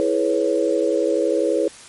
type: chord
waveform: sine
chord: C# minor seventh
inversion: first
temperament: equal with one note detuned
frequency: 329.6 / 422.1 / 493.9 / 554.4 Hz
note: E4 / G#4 / B4 / C#5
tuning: 0 / +28 / 0 / 0 cents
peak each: -22 dBFS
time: 0-1.68 s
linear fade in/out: 0 ms
effects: white hiss -42 dBFS RMS until 1.88 s + MP3 48 kbps